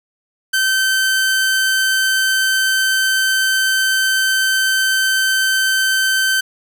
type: tone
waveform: sawtooth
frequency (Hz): 1544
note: G6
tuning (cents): -27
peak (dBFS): -10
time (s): 0.53-6.41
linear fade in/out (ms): 10
effects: none